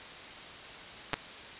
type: clicks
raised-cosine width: 0.3 ms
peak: -13 dBFS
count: 2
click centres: 1.133 / 1.14 s
effects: white hiss -45 dBFS RMS until 1.59 s + resampled to 8000 Hz